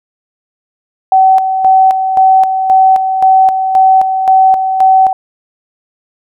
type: tone with tremolo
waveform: sine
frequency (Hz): 761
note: F#5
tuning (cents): +48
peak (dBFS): -3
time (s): 1.12-5.13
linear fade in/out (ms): 2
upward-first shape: square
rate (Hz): 1.9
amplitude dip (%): 55
effects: none